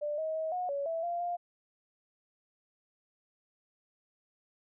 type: tone with pitch steps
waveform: sine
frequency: 592 / 633 / 637 / 725 / 563 / 658 / 692 / 701 Hz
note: D5 / D#5 / D#5 / F#5 / C#5 / E5 / F5 / F5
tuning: +14 / +30 / +41 / -35 / +27 / -3 / -16 / +6 cents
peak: -31 dBFS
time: 0.01-1.37 s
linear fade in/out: 20 ms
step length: 170 ms
effects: none